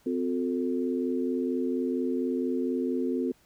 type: tone cluster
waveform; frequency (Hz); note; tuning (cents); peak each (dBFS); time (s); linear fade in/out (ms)
sine; 258 / 360.2 / 444.5; C4 / F#4 / A4; -24 / -46 / +18; -28 / -31 / -33; 0.06-3.32; 5
effects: pink hiss -63 dBFS RMS until 3.45 s